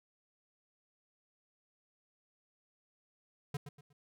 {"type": "tone with echo", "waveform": "square", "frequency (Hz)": 144.4, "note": "D3", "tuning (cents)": -29, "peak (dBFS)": -35, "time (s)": [3.54, 3.57], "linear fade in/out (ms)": 5, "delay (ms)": 120, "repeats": 3, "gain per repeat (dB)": -10, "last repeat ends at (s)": 3.93, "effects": []}